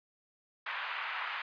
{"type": "band-pass noise", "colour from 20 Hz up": "pink", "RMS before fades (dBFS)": -38, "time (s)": [0.66, 1.42], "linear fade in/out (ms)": 5, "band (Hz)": [980, 2800], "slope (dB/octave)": 24, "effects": ["resampled to 11025 Hz"]}